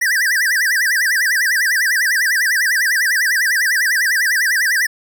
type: tone with vibrato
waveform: square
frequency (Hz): 1760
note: A6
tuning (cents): 0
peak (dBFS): -14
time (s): 0.01-4.87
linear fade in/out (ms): 10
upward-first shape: sine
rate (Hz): 10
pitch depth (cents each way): 220
effects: none